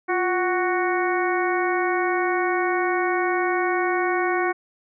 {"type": "harmonic tone with a mistuned harmonic", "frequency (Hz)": 369.8, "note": "F#4", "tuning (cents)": -1, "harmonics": [1, 2, 3, 4, 5, 6], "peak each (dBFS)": [-23, -26, -28, -29, -30, -31], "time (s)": [0.08, 4.53], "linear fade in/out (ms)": 20, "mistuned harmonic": 1, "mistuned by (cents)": -81, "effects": []}